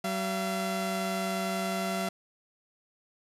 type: tone pair together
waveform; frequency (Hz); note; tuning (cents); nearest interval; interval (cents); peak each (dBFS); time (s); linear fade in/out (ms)
sawtooth; 190 / 680.6; F#3 / F5; +46 / -45; octave + minor seventh; 2209; -28; 0.04-2.09; 5
effects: resampled to 32000 Hz + 10-bit